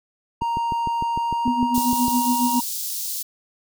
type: tone with pitch glide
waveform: triangle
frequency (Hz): 932.3 to 943.1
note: A#5 to A#5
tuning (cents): 0 to +20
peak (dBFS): -19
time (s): 0.41-2.61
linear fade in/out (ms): 10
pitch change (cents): +20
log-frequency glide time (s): 1.12-1.98
type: click train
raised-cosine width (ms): 3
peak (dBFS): -17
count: 12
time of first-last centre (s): 0.42-2.082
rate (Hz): 6.62
type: tone with tremolo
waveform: sine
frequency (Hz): 246.9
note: B3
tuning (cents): 0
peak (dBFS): -17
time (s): 1.45-2.6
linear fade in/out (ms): 10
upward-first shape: sine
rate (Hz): 7.3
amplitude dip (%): 80
type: high-pass noise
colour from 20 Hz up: white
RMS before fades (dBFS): -28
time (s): 1.74-3.23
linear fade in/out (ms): 10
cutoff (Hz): 4100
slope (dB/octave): 24
effects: none